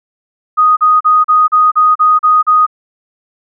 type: tone bursts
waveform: sine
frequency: 1244.5 Hz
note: D#6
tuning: in tune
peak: -5 dBFS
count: 9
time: 0.57-2.666 s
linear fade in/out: 20 ms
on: 200 ms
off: 37 ms
effects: none